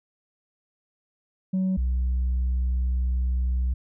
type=tone pair in turn; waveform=sine; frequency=187.8 / 62.67 Hz; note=F#3 / B1; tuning=+26 / +26 cents; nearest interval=octave + perfect fifth; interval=1900 cents; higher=first; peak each=-19 dBFS; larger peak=neither; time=1.53-1.77 / 1.77-3.74 s; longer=second; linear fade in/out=10 ms; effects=tanh soft clip ceiling -20 dBFS